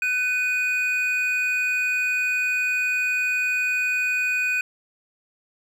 triangle tone pair together, 1508 / 2480 Hz, F#6 / D#7, +32 / -6 cents, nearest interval major sixth, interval 862 cents, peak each -25 / -20 dBFS, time 0.02-4.61 s, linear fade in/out 2 ms, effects none

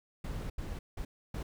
brown noise bursts at uneven times, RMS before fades -38 dBFS, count 4, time 0.24-0.5 / 0.58-0.79 / 0.97-1.05 / 1.34-1.43 s, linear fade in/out 5 ms, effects none

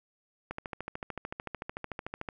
click train, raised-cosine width 0.5 ms, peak -21 dBFS, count 25, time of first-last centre 0.51-2.288 s, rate 13.5 Hz, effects none

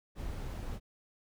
brown noise, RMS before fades -39 dBFS, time 0.15-0.8 s, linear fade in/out 50 ms, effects none

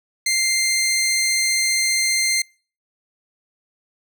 15% pulse tone, 2095 Hz, C7, 2 cents sharp, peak -11 dBFS, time 0.26-2.42 s, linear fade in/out 5 ms, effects noise-tail reverb RT60 0.4 s tail -26 dB re dry

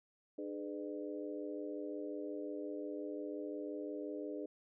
harmonic tone with a mistuned harmonic, 100.3 Hz, G2, 40 cents sharp, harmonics 3 / 4 / 5 / 6, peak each -43 / -45 / -47 / -49 dBFS, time 0.38-4.46 s, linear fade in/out 5 ms, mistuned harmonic 4, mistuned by +62 cents, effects none

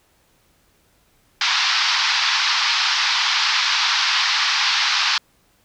white band-pass noise, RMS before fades -19 dBFS, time 1.41-5.18 s, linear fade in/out 2 ms, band 870 to 5300 Hz, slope 48 dB/octave, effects pink hiss -60 dBFS RMS until 5.64 s

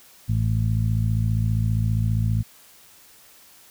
harmonic tone, 55 Hz, A1, in tune, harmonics 1 / 2 / 3 / 4, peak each -27 / -20 / -29 / -32 dBFS, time 0.28-2.43 s, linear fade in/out 20 ms, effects white hiss -51 dBFS RMS until 3.7 s

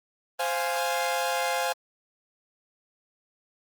sawtooth chord, F minor, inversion second, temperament equal, 523.3 / 698.5 / 830.6 Hz, C5 / F5 / Ab5, 0 / 0 / 0 cents, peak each -26 dBFS, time 0.39-1.73 s, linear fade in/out 10 ms, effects Opus 24 kbps

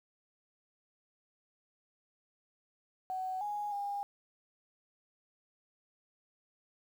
sine tone with pitch steps, 749 / 829 / 809 Hz, F#5 / G#5 / G#5, +21 / -3 / -46 cents, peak -34 dBFS, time 3.1-4.03 s, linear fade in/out 0 ms, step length 310 ms, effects 10-bit

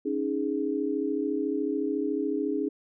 sine chord, C# suspended second, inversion none, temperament equal, 277.2 / 311.1 / 415.3 Hz, C#4 / D#4 / G#4, 0 / 0 / 0 cents, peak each -30 dBFS, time 0.05-2.69 s, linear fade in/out 10 ms, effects none

